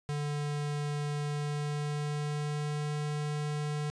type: tone with pitch glide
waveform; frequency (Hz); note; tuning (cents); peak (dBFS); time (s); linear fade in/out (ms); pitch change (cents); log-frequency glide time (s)
square; 146.83 to 148.79; D3 to D3; 0 to +23; -32; 0.09-3.9; 0; +23; 1.2-2.93
effects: resampled to 22050 Hz + 10-bit